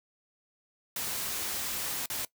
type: noise with dropouts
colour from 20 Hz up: white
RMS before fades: -34 dBFS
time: 0.96-2.25 s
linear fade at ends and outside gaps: 2 ms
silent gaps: 2.059-2.1 s
effects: noise-tail reverb RT60 0.1 s tail -20 dB re dry